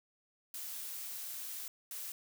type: noise bursts at uneven times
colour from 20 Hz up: blue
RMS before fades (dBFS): -43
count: 2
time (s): 0.54-1.68 / 1.91-2.12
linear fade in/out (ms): 2
effects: none